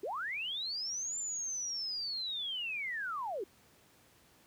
sine linear two-way sweep, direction up then down, 343.2 to 7240 to 343.2 Hz, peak -35 dBFS, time 0.03-3.44 s, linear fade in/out 5 ms, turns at 1.18 s, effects pink hiss -64 dBFS RMS until 4.46 s + high-pass 80 Hz 12 dB/octave

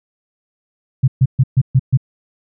sine tone bursts, 130.5 Hz, C3, 4 cents flat, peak -7 dBFS, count 6, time 1.03-1.974 s, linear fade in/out 10 ms, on 49 ms, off 130 ms, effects none

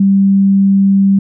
sine tone, 196 Hz, G3, in tune, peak -6 dBFS, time 0-1.19 s, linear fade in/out 5 ms, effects none

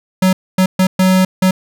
square tone bursts at uneven times, 186.7 Hz, F#3, 16 cents sharp, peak -9 dBFS, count 5, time 0.22-0.33 / 0.58-0.66 / 0.79-0.87 / 0.99-1.25 / 1.42-1.51 s, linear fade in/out 5 ms, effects none

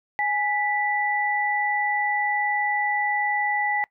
sine tone pair together, 830.6 / 1971.9 Hz, G#5 / B6, 0 / -3 cents, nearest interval octave + minor third, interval 1497 cents, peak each -24 dBFS, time 0.19-3.84 s, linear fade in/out 0 ms, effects noise-tail reverb RT60 0.1 s tail -23 dB re dry

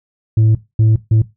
sine tone bursts at uneven times, 110 Hz, A2, in tune, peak -5 dBFS, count 3, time 0.37-0.55 / 0.79-0.96 / 1.11-1.22 s, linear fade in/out 5 ms, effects noise-tail reverb RT60 0.2 s tail -17 dB re dry + tanh soft clip ceiling -7 dBFS

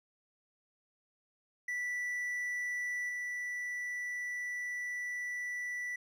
triangle tone with level steps, 1966 Hz, B6, 8 cents flat, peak -32 / -34 dBFS, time 1.68-5.96 s, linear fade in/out 5 ms, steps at 3.09 s, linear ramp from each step 2 ms, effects none

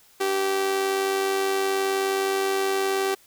sawtooth tone with amplitude modulation, 387.5 Hz, G4, 20 cents flat, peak -16 dBFS, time 0.2-3.15 s, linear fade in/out 10 ms, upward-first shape sine, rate 99.1 Hz, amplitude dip 45%, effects white hiss -56 dBFS RMS until 3.26 s

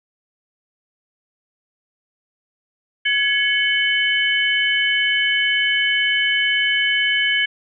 sine tone cluster, 1681 / 2210 / 3032 Hz, G#6 / C#7 / F#7, +20 / -6 / +42 cents, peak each -20 dBFS, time 3.05-7.46 s, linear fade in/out 10 ms, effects none

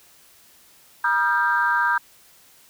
sine tone cluster, 957 / 1215 / 1369 / 1579 Hz, A#5 / D#6 / F6 / G6, +45 / -42 / -35 / +12 cents, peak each -22 / -25 / -27 / -20 dBFS, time 1.04-1.98 s, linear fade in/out 5 ms, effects tanh soft clip ceiling -8 dBFS + white hiss -53 dBFS RMS until 2.69 s

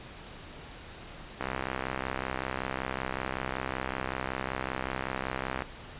click train, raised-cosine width 0.5 ms, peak -16 dBFS, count 276, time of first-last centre 1.41-5.621 s, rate 65.3 Hz, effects pink hiss -46 dBFS RMS until 5.99 s + resampled to 8000 Hz

